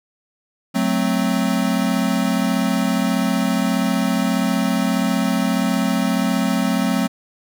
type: chord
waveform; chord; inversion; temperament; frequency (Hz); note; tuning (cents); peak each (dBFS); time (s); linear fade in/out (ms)
square; F# diminished; none; equal; 185 / 220 / 261.6; F#3 / A3 / C4; 0 / 0 / 0; -22; 0.74-7.08; 20
effects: none